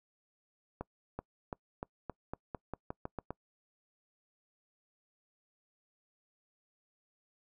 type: accelerating click train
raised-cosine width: 1 ms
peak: -24 dBFS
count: 12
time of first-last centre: 0.81-3.306 s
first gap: 380 ms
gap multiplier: 0.89
effects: noise-tail reverb RT60 0.1 s tail -25 dB re dry